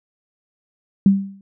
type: tone with exponential decay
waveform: sine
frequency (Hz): 196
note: G3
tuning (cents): 0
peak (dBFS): -6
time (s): 1.06-1.41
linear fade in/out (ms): 2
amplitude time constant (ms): 76
effects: none